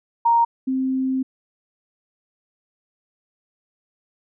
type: tone pair in turn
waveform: sine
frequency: 932.3 / 262.1 Hz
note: A#5 / C4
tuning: 0 / +3 cents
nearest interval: octave + minor seventh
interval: 2197 cents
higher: first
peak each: -13 / -19 dBFS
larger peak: first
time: 0.25-0.45 / 0.67-1.23 s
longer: second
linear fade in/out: 10 ms
effects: none